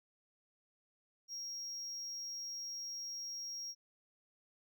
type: tone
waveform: triangle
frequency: 5600 Hz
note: F8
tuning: 4 cents sharp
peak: -40 dBFS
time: 1.28-3.75 s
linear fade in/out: 50 ms
effects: none